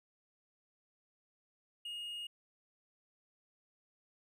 triangle tone, 2860 Hz, F7, 41 cents sharp, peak -39 dBFS, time 1.85-2.27 s, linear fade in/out 5 ms, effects none

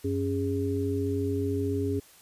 sine tone cluster, 95.2 / 276.4 / 410.2 Hz, F#2 / C#4 / G#4, +50 / -5 / -21 cents, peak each -30 dBFS, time 0.04-2 s, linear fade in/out 10 ms, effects white hiss -55 dBFS RMS until 2.21 s + resampled to 32000 Hz

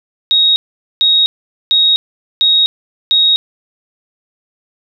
sine tone bursts, 3768 Hz, A#7, 18 cents sharp, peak -7 dBFS, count 5, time 0.31-3.36 s, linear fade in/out 0 ms, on 250 ms, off 450 ms, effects none

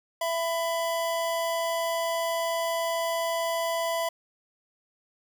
square tone pair together, 666.1 / 998 Hz, E5 / B5, +18 / +18 cents, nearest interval perfect fifth, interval 700 cents, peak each -28 / -32 dBFS, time 0.21-4.09 s, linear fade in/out 5 ms, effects none

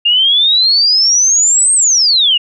sine exponential two-way sweep, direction up then down, 2789 to 8530 to 2789 Hz, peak -7 dBFS, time 0.05-2.38 s, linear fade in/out 10 ms, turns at 1.74 s, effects none

